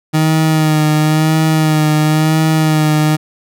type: tone with vibrato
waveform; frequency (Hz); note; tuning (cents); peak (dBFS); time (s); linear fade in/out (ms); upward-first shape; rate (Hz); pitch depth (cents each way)
30% pulse; 155.56; D#3; 0; -7; 0.13-3.17; 20; sine; 0.97; 31
effects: none